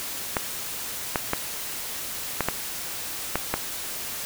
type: clicks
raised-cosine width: 0.5 ms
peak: -7 dBFS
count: 7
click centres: 0.368 / 1.158 / 1.334 / 2.407 / 2.486 / 3.356 / 3.54 s
effects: white hiss -33 dBFS RMS until 4.25 s